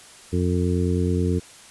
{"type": "harmonic tone", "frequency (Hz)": 89.3, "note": "F2", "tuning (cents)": 39, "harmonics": [1, 2, 3, 4, 5], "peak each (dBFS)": [-22, -25, -27, -28, -29], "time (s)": [0.32, 1.4], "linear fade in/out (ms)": 20, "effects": ["white hiss -46 dBFS RMS until 1.7 s", "resampled to 24000 Hz"]}